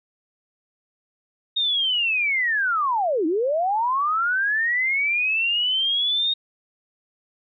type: linear two-way sweep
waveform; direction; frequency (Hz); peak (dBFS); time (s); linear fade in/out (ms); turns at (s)
sine; down then up; 3729 to 298.8 to 3729; -19; 1.56-6.34; 10; 3.26
effects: none